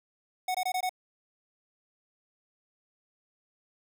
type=tone bursts; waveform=square; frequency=738 Hz; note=F#5; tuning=5 cents flat; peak=-28 dBFS; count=5; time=0.48-0.894 s; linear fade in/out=5 ms; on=66 ms; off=21 ms; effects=none